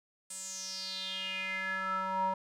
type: tone with band-pass filter sweep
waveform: square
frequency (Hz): 189.4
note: F#3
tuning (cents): +41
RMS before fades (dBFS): -36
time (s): 0.3-2.34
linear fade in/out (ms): 5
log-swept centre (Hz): 8500 to 840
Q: 6.1
effects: none